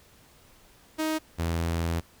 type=tone pair in turn; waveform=sawtooth; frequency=313.9 / 83.55 Hz; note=D#4 / E2; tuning=+15 / +24 cents; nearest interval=octave + major seventh; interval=2291 cents; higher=first; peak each=-22 dBFS; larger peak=neither; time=0.98-1.19 / 1.38-2.01 s; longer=second; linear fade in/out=20 ms; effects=pink hiss -57 dBFS RMS until 2.2 s